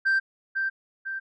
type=tone with echo; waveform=sine; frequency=1568 Hz; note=G6; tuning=in tune; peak=-17 dBFS; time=0.05-0.2 s; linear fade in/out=20 ms; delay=500 ms; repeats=2; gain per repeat=-6 dB; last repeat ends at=1.2 s; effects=tanh soft clip ceiling -18 dBFS